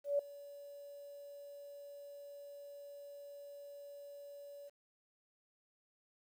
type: tone with ADSR envelope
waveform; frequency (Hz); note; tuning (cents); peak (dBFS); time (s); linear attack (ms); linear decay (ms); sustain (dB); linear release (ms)
sine; 571; D5; -49; -28; 0.04-4.7; 150; 4; -21; 22
effects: 11-bit

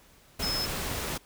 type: tone in noise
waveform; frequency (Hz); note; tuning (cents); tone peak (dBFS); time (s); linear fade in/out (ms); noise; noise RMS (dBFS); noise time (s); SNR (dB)
sine; 5190; E8; -28; -29; 0.42-0.66; 10; pink; -33; 0.39-1.18; +1
effects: pink hiss -58 dBFS RMS until 1.25 s

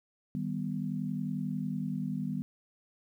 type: chord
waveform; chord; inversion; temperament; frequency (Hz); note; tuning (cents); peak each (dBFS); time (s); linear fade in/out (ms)
sine; Eb augmented; none; equal; 155.56 / 196 / 246.9; Eb3 / G3 / B3; 0 / 0 / 0; -36 / -35 / -36; 0.35-2.42; 0
effects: 11-bit

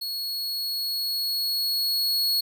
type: tone with level ramp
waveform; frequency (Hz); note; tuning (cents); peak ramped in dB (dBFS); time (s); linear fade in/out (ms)
45% pulse; 4341; C#8; -37; -28 to -20; 0.01-2.41; 10
effects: none

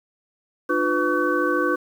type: tone cluster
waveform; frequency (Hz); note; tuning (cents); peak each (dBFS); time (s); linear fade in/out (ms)
sine; 301 / 354.4 / 499.7 / 1134 / 1517; D4 / F4 / B4 / C#6 / F#6; +43 / +25 / +20 / +39 / +43; -25; 0.69-1.76; 10
effects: 8-bit

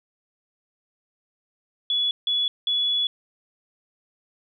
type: tone bursts at uneven times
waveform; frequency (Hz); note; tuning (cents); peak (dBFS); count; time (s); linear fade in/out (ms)
sine; 3404; G#7; +42; -20; 3; 1.9-2.11 / 2.27-2.48 / 2.67-3.07; 2
effects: none

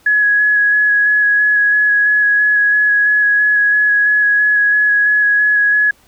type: tone with vibrato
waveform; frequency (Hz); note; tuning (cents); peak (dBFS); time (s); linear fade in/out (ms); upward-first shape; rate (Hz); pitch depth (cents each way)
sine; 1680; G#6; +19; -9; 0.06-5.91; 5; square; 3; 12
effects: pink hiss -51 dBFS RMS until 6.07 s

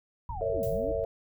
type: linear two-way sweep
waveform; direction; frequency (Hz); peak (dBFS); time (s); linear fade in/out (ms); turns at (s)
sine; down then up; 987.8 to 109.2 to 323.3; -36; 0.29-0.92; 5; 0.66
type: low-pass noise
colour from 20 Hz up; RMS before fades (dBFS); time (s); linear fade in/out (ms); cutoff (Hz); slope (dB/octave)
pink; -39; 0.29-1.04; 0; 140; 24
type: chord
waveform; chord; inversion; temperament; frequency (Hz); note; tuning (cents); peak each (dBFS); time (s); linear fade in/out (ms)
sine; A# diminished; none; equal with one note detuned; 456.3 / 554.4 / 659.3; A#4 / C#5 / E5; -37 / 0 / 0; -32; 0.41-1.05; 2
type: noise with exponential decay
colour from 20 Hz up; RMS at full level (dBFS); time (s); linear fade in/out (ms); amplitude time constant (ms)
violet; -41; 0.63-0.94; 2; 67
effects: none

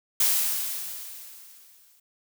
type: noise with exponential decay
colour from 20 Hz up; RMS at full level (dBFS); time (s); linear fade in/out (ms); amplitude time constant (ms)
blue; -20; 0.2-2; 5; 390
effects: none

